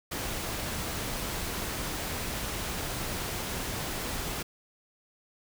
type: noise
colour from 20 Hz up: pink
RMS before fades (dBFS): -34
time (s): 0.11-4.43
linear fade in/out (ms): 10
effects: none